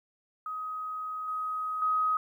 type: tone with level steps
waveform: sine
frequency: 1260 Hz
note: D#6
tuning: 21 cents sharp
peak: -33 / -30 / -24 dBFS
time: 0.46-2.17 s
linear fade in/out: 2 ms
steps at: 1.28 / 1.82 s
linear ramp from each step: 2 ms
effects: 11-bit